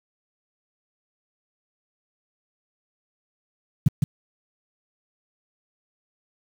sine tone with echo, 142.7 Hz, D3, 49 cents flat, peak -10 dBFS, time 3.86-3.88 s, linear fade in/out 5 ms, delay 160 ms, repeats 1, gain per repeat -4 dB, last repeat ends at 4.04 s, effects high-pass 60 Hz 12 dB/octave + 7-bit

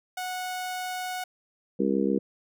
sawtooth tone, 735 Hz, F#5, 12 cents flat, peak -27 dBFS, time 0.17-1.24 s, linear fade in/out 5 ms
harmonic tone, 67.3 Hz, C2, 49 cents sharp, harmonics 3 / 4 / 5 / 6 / 7, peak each -27 / -28 / -29 / -30 / -30 dBFS, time 1.79-2.19 s, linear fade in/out 10 ms
effects none

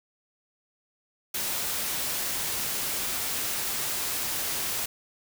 white noise, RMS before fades -30 dBFS, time 1.34-4.86 s, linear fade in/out 5 ms, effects none

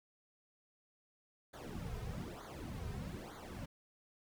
brown noise with flanger, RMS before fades -45 dBFS, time 1.53-3.66 s, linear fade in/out 10 ms, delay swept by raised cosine 0.37 to 3.57 ms, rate 1.1 Hz, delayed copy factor -0.95, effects none

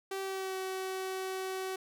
sawtooth tone with pitch glide, 386.8 to 378 Hz, G4 to F#4, -23 to +37 cents, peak -31 dBFS, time 0.11-1.76 s, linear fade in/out 5 ms, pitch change -40 cents, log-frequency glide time 0.21-0.56 s, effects none

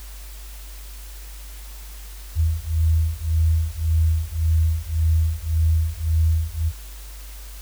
sine beating tone pair, 79.7 / 81.5 Hz, D#2 / E2, +42 / -19 cents, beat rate 1.8 Hz, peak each -20 dBFS, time 2.35-6.72 s, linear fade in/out 50 ms, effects added 50 Hz sine -35 dBFS peak until 7.61 s + white hiss -44 dBFS RMS until 7.61 s

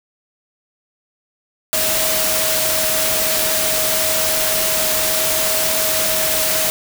sine tone in noise, 634 Hz, D#5, 32 cents sharp, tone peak -24 dBFS, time 1.73-6.7 s, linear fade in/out 0 ms, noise white, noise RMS -18 dBFS, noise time 1.73-6.7 s, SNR -9 dB, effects none

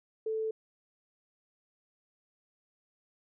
sine tone, 440 Hz, A4, in tune, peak -30 dBFS, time 0.26-0.51 s, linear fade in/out 5 ms, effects none

